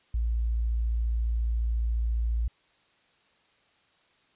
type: tone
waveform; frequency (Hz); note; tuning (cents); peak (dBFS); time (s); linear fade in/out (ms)
sine; 57.2; A#1; -32; -24; 0.14-2.48; 5
effects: white hiss -65 dBFS RMS until 4.35 s + resampled to 8000 Hz